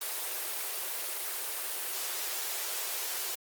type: high-pass noise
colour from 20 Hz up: white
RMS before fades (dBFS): -35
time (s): 0.01-3.35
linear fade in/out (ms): 5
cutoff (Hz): 340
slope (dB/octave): 96
effects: Opus 24 kbps